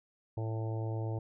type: harmonic tone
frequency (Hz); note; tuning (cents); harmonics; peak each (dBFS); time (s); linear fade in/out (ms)
111.3; A2; +20; 1 / 3 / 4 / 5 / 6 / 7 / 8; -33 / -43 / -45 / -47 / -49 / -50 / -51; 0.37-1.19; 5
effects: none